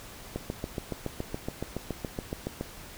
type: click train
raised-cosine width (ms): 2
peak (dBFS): -18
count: 17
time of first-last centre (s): 0.36-2.61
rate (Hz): 7.11
effects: pink hiss -46 dBFS RMS until 2.97 s